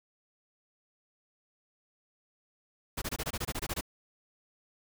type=noise bursts; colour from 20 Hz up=pink; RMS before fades=-34 dBFS; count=12; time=2.97-3.811 s; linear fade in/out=10 ms; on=49 ms; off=23 ms; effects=none